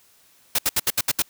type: noise bursts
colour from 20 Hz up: white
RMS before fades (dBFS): -20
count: 7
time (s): 0.55-1.222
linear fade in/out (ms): 5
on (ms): 36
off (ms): 70
effects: white hiss -57 dBFS RMS until 1.29 s